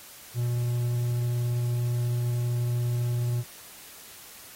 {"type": "tone", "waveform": "triangle", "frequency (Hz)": 120.7, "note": "B2", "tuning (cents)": -39, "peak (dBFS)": -22, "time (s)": [0.34, 3.44], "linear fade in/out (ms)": 50, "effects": ["white hiss -47 dBFS RMS until 4.55 s", "AAC 48 kbps"]}